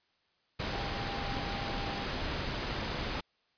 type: tone in noise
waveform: sine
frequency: 798 Hz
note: G5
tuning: 31 cents sharp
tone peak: -42 dBFS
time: 0.72-2.05 s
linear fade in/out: 10 ms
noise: pink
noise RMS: -35 dBFS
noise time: 0.59-3.21 s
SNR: -10 dB
effects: white hiss -73 dBFS RMS until 3.57 s + resampled to 11025 Hz